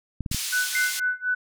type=clicks; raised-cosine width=5 ms; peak=-17 dBFS; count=4; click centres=0.207 / 0.262 / 0.315 / 0.346 s
type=band-pass noise; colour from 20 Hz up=pink; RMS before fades=-30 dBFS; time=0.31-1 s; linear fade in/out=10 ms; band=3800 to 12000 Hz; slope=12 dB/octave
type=tone with tremolo; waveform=sine; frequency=1493 Hz; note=F#6; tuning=15 cents sharp; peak=-20 dBFS; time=0.52-1.35 s; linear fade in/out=10 ms; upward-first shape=sine; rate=4.1 Hz; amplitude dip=95%
type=tone with exponential decay; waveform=sine; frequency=2093 Hz; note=C7; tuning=in tune; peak=-22 dBFS; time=0.75-1.21 s; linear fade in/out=2 ms; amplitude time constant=100 ms
effects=none